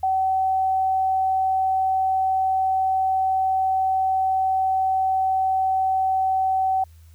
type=tone; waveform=sine; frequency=761 Hz; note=F#5; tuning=48 cents sharp; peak=-18 dBFS; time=0.03-6.84 s; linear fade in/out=5 ms; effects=added 81 Hz sine -45 dBFS peak until 7.14 s + white hiss -61 dBFS RMS until 7.14 s